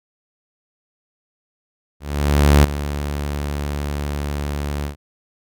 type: tone with ADSR envelope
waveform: sawtooth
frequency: 72.4 Hz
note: D2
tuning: 24 cents flat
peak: -4 dBFS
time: 2-4.96 s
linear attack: 640 ms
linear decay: 8 ms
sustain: -14 dB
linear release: 110 ms
effects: none